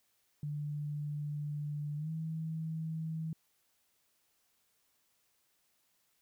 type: tone with pitch glide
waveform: sine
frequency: 147.7 to 160.14 Hz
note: D3 to E3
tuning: +10 to -50 cents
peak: -35 dBFS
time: 0.43-3.33 s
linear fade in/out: 2 ms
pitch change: +140 cents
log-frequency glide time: 1.97-2.1 s
effects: white hiss -75 dBFS RMS until 6.21 s